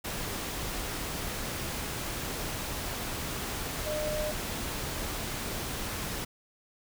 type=tone in noise; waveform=sine; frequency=608 Hz; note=D#5; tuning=40 cents flat; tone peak=-31 dBFS; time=3.86-4.32 s; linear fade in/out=10 ms; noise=pink; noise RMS=-35 dBFS; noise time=0.04-6.25 s; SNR=+1 dB; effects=none